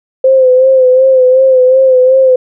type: tone with vibrato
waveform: sine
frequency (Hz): 518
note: C5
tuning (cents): -17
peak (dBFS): -3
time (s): 0.24-2.36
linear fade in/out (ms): 5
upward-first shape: sine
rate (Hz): 2.7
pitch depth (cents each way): 43
effects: none